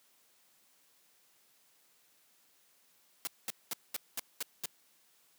white noise bursts, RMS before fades -36 dBFS, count 7, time 3.25-4.657 s, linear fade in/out 0 ms, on 21 ms, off 210 ms, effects white hiss -68 dBFS RMS until 5.38 s + high-pass 150 Hz 12 dB/octave

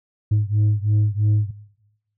sine beating tone pair, 104.2 / 107.2 Hz, G#2 / A2, +6 / -45 cents, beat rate 3 Hz, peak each -17 / -17 dBFS, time 0.31-1.51 s, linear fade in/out 10 ms, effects noise-tail reverb RT60 1.0 s tail -20 dB re dry + tanh soft clip ceiling -13 dBFS

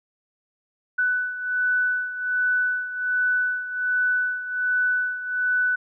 sine beating tone pair, 1492 / 1493.3 Hz, F#6 / F#6, +14 / +16 cents, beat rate 1.3 Hz, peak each -22 / -27 dBFS, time 0.98-5.76 s, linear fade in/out 10 ms, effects none

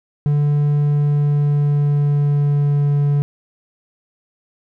triangle tone with pitch glide, 146.2 to 144.02 Hz, D3 to D3, -7 to -33 cents, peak -11 dBFS, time 0.26-3.22 s, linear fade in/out 0 ms, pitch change -26 cents, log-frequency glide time 0.8-2.96 s, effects none

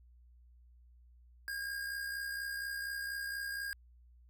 square tone with amplitude modulation, 1621 Hz, G#6, 42 cents flat, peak -36 dBFS, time 1.48-3.73 s, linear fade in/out 0 ms, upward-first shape sine, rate 64.2 Hz, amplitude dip 45%, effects added 60 Hz sine -58 dBFS peak until 4.29 s

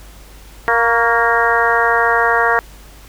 harmonic tone with a mistuned harmonic, 233.1 Hz, A#3, in tune, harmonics 2 / 3 / 4 / 5 / 6 / 7 / 8, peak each -19 / -19 / -19 / -19 / -19 / -19 / -19 dBFS, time 0.68-2.59 s, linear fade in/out 0 ms, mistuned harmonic 5, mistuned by -49 cents, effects added 50 Hz sine -38 dBFS peak until 3.08 s + pink hiss -43 dBFS RMS until 3.08 s

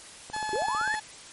click train, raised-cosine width 1 ms, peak -26 dBFS, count 11, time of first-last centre 0.3-0.941 s, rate 15.6 Hz
30% pulse tone, 858 Hz, A5, 44 cents flat, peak -27 dBFS, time 0.33-1 s, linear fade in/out 10 ms
sine linear sweep, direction up, 358.8 to 1864.7 Hz, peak -27 dBFS, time 0.53-0.95 s, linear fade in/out 0 ms
effects white hiss -46 dBFS RMS until 1.32 s + MP3 48 kbps

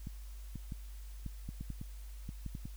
clicks, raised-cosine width 5 ms, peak -29 dBFS, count 12, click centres 0.071 / 0.557 / 0.722 / 1.263 / 1.49 / 1.61 / 1.703 / 1.814 / 2.291 / 2.463 / 2.551 / 2.655 s, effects added 50 Hz sine -44 dBFS peak until 2.76 s + white hiss -61 dBFS RMS until 2.76 s

